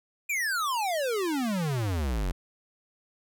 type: exponential sweep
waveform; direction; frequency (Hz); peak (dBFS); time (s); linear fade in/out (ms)
square; down; 2462 to 41.2; -27; 0.29-2.32; 10
effects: none